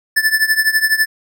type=tone with tremolo; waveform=square; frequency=1752 Hz; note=A6; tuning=8 cents flat; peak=-9 dBFS; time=0.16-1.06 s; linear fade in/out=10 ms; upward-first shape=triangle; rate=12 Hz; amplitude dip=90%; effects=none